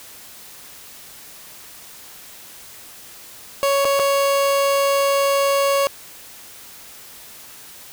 30% pulse tone with dropouts, 556 Hz, C#5, 5 cents sharp, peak -13 dBFS, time 3.63-5.87 s, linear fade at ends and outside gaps 0 ms, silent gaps 3.847-3.853 / 3.993-3.997 s, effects white hiss -41 dBFS RMS until 7.92 s

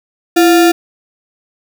sine tone with sample-and-hold, 337.2 Hz, E4, 39 cents sharp, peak -5 dBFS, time 0.36-0.72 s, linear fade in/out 10 ms, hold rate 1050 Hz, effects none

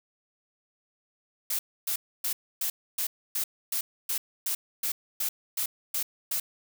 blue noise bursts, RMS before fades -29 dBFS, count 14, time 1.5-6.4 s, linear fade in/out 5 ms, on 90 ms, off 280 ms, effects none

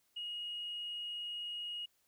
sine tone, 2881 Hz, F#7, 47 cents flat, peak -38 dBFS, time 0.16-1.86 s, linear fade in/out 10 ms, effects tanh soft clip ceiling -34 dBFS + white hiss -75 dBFS RMS until 2.07 s

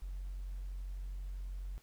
triangle tone with tanh clipping, 46.1 Hz, F#1, 6 cents flat, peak -39 dBFS, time 0.02-1.78 s, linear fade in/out 0 ms, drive 5 dB, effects pink hiss -66 dBFS RMS until 1.82 s

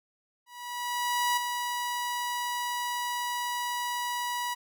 sawtooth tone with ADSR envelope, 972 Hz, B5, 28 cents flat, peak -20 dBFS, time 0.46-4.55 s, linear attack 910 ms, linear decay 9 ms, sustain -6 dB, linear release 21 ms, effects none

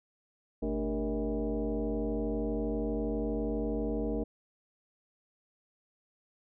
sine tone with frequency modulation, 122.2 Hz, B2, 18 cents flat, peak -29 dBFS, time 0.62-4.24 s, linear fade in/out 10 ms, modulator 172 Hz, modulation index 2.6, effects none

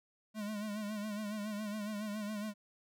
square tone with vibrato, 210.1 Hz, G#3, 20 cents sharp, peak -38 dBFS, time 0.34-2.54 s, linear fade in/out 50 ms, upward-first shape sine, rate 7.2 Hz, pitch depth 62 cents each way, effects none

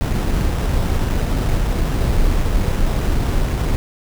brown noise with sample-and-hold, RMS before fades -17 dBFS, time 0.01-3.76 s, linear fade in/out 0 ms, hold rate 4410 Hz, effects none

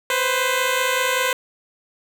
10% pulse tone pair together, 499.8 / 525 Hz, B4 / C5, +21 / +6 cents, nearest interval minor second, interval 85 cents, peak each -13 dBFS, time 0.1-1.33 s, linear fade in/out 2 ms, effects none

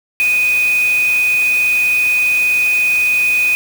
sine tone in noise, 2489 Hz, D#7, in tune, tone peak -11 dBFS, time 0.2-3.55 s, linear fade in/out 0 ms, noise white, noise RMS -28 dBFS, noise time 0.2-3.55 s, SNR +14 dB, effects none

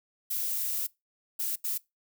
violet noise bursts at uneven times, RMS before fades -31 dBFS, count 3, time 0.3-0.87 / 1.39-1.56 / 1.64-1.78 s, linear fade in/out 10 ms, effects noise-tail reverb RT60 0.2 s tail -22 dB re dry

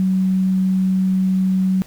sine tone, 188 Hz, F#3, 28 cents sharp, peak -14 dBFS, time 0-1.82 s, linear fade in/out 0 ms, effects pink hiss -45 dBFS RMS until 1.86 s

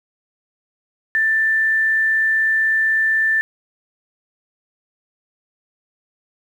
sine tone, 1772 Hz, A6, 12 cents sharp, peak -14 dBFS, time 1.15-3.41 s, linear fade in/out 0 ms, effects 8-bit

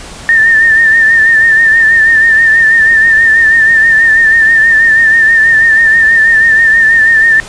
sine tone with vibrato, 1800 Hz, A6, 39 cents sharp, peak -3 dBFS, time 0.29-7.4 s, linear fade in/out 0 ms, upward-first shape triangle, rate 6.2 Hz, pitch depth 57 cents each way, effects pink hiss -28 dBFS RMS until 7.48 s + resampled to 22050 Hz

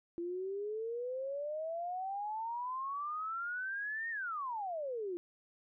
sine exponential two-way sweep, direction up then down, 338.1 to 1864.7 to 338.1 Hz, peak -36 dBFS, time 0.18-5.17 s, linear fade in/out 0 ms, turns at 4.1 s, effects none

